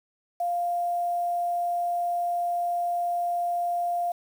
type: tone with quantisation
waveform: sine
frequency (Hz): 698.5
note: F5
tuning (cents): 0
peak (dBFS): -24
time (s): 0.4-4.12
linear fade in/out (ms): 5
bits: 8
effects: none